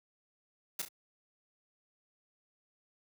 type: noise with echo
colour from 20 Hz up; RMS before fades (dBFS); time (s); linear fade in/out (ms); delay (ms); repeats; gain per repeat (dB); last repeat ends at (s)
white; -35; 0.79-0.82; 5; 33; 2; -8; 0.886
effects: high-pass 100 Hz 12 dB/octave